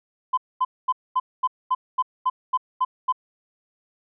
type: tone bursts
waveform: sine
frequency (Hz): 1020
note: C6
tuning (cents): -44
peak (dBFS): -16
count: 11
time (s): 0.33-3.125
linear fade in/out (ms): 10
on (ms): 45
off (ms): 230
effects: tanh soft clip ceiling -14 dBFS